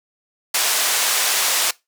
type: band-pass noise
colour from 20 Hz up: white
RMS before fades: -19 dBFS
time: 0.54-1.71 s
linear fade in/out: 5 ms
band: 600 to 10000 Hz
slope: 12 dB/octave
effects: noise-tail reverb RT60 0.2 s tail -21 dB re dry